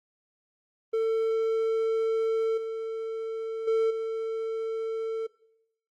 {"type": "tone with level steps", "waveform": "triangle", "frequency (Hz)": 447.5, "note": "A4", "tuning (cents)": 29, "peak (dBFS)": [-21, -28, -19, -26], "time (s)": [0.93, 5.27], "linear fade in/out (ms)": 10, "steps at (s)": [2.57, 3.67, 3.9], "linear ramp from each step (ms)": 10, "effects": ["noise-tail reverb RT60 0.8 s tail -21 dB re dry", "Opus 32 kbps"]}